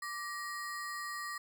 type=ring-modulated tone; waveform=square; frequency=1531 Hz; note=G6; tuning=41 cents flat; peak=-36 dBFS; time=0.02-1.38 s; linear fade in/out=5 ms; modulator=360 Hz; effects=none